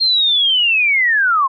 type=linear sweep; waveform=sine; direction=down; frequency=4238 to 1024 Hz; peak=-11 dBFS; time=0-1.48 s; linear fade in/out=20 ms; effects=none

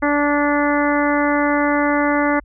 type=harmonic tone; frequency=290.8 Hz; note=D4; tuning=17 cents flat; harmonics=1 / 2 / 3 / 4 / 5 / 6 / 7; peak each=-18 / -21 / -23 / -24 / -25 / -26 / -26 dBFS; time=0.02-2.4 s; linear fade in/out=10 ms; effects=added 50 Hz sine -41 dBFS peak until 2.44 s

